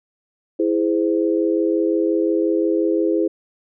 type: chord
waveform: sine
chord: E augmented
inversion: none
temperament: equal with one note detuned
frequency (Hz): 329.6 / 415.3 / 515.2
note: E4 / G#4 / B#4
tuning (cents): 0 / 0 / -27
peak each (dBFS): -18 / -21 / -23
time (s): 0.59-3.28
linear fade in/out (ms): 10
effects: none